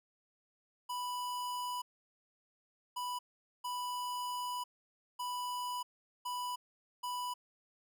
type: tone bursts at uneven times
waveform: square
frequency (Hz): 987.8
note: B5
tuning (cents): 0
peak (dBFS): -37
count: 6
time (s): 0.89-1.82 / 2.96-3.19 / 3.64-4.64 / 5.19-5.83 / 6.25-6.56 / 7.03-7.34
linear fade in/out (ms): 10
effects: none